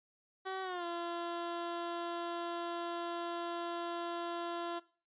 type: tone with pitch glide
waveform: 15% pulse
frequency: 380 to 342.5 Hz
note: F#4 to F4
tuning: +46 to -34 cents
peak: -31 dBFS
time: 0.45-4.8 s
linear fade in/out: 20 ms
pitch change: -180 cents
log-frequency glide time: 0.62-0.85 s
effects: noise-tail reverb RT60 0.4 s tail -19 dB re dry + resampled to 8000 Hz